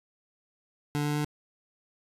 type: tone with pitch steps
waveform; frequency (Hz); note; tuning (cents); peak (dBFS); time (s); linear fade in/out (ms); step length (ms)
25% pulse; 146.83 / 147.77 / 148.71; D3 / D3 / D3; 0 / +11 / +22; -23; 0.95-1.247; 0; 99
effects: resampled to 32000 Hz